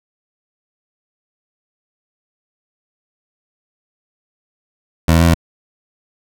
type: tone with pitch steps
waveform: 20% pulse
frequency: 81.8 / 82.4 / 84.6 / 83.1 Hz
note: E2 / E2 / E2 / E2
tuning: -13 / 0 / +45 / +15 cents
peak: -4 dBFS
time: 5.08-5.344 s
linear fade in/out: 5 ms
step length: 66 ms
effects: none